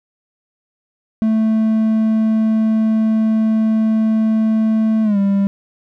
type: tone with pitch glide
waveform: triangle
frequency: 220 to 198.28 Hz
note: A3 to G3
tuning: 0 to +20 cents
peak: -10 dBFS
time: 1.22-5.47 s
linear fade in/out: 0 ms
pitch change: -180 cents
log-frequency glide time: 5.03-5.18 s
effects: none

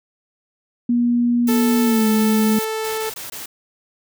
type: tone with pitch glide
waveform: sine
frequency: 240 to 215.1 Hz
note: B3 to A3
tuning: -49 to -39 cents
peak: -14 dBFS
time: 0.89-2.59 s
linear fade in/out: 5 ms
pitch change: -190 cents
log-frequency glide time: 1.84-2.07 s
type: noise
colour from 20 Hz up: blue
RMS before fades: -29 dBFS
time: 1.47-2.65 s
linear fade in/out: 5 ms
type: tone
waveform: sawtooth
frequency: 439.6 Hz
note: A4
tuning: 2 cents flat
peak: -18 dBFS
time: 1.48-3.1 s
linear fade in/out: 10 ms
type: noise bursts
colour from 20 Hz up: white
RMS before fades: -32 dBFS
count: 4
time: 2.84-3.46 s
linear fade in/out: 5 ms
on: 140 ms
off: 20 ms
effects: none

